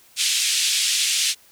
pink band-pass noise, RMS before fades -21 dBFS, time 0.16-1.35 s, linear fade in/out 50 ms, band 2700 to 9400 Hz, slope 24 dB/octave, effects white hiss -53 dBFS RMS until 1.51 s

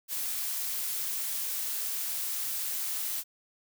blue noise, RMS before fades -33 dBFS, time 0.08-3.24 s, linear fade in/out 50 ms, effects none

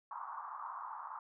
pink band-pass noise, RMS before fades -45 dBFS, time 0.11-1.19 s, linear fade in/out 2 ms, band 910 to 1200 Hz, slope 48 dB/octave, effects none

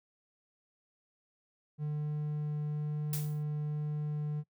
triangle tone, 149.9 Hz, D3, 36 cents sharp, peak -30 dBFS, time 1.78-4.44 s, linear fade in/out 50 ms
blue noise with exponential decay, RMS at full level -35 dBFS, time 3.13-3.43 s, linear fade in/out 2 ms, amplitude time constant 64 ms
effects noise-tail reverb RT60 0.1 s tail -23 dB re dry

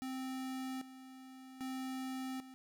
square tone with tremolo, 261.1 Hz, C4, 3 cents flat, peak -40 dBFS, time 0.02-2.54 s, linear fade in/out 0 ms, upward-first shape square, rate 0.63 Hz, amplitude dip 75%, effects none

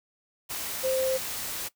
sine tone in noise, 523.3 Hz, C5, in tune, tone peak -24 dBFS, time 0.83-1.18 s, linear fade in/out 20 ms, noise white, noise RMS -34 dBFS, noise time 0.49-1.69 s, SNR +7 dB, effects noise-tail reverb RT60 0.1 s tail -18 dB re dry

